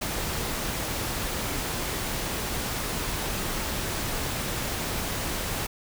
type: noise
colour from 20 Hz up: pink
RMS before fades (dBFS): -30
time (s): 0.01-5.67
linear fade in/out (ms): 10
effects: none